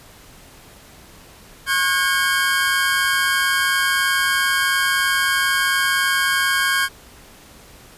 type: tone cluster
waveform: square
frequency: 1087 / 1455 / 1618 / 2214 / 3158 Hz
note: C#6 / F#6 / G#6 / C#7 / G7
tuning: -34 / -29 / -46 / -3 / +12 cents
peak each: -25 / -25 / -20 / -28 / -26 dBFS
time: 1.66-6.89 s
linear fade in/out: 50 ms
effects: pink hiss -45 dBFS RMS until 7.97 s + resampled to 32000 Hz